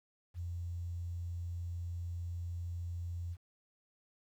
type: tone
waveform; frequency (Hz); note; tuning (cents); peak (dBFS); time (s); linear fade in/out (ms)
sine; 86.6; F2; -14; -37; 0.34-3.37; 50
effects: 11-bit